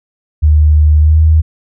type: tone with pitch glide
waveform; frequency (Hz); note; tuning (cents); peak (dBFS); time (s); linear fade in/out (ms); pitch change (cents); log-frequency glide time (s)
sine; 76 to 78.91; D#2 to D#2; -40 to +25; -4; 0.42-1.42; 20; +65; 1-1.19
effects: none